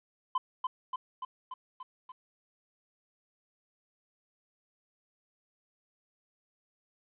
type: tone with echo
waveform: triangle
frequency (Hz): 1022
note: C6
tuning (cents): -41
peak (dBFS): -24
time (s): 0.35-0.38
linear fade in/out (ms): 5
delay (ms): 290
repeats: 6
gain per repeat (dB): -3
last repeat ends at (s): 2.12
effects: resampled to 8000 Hz + 11-bit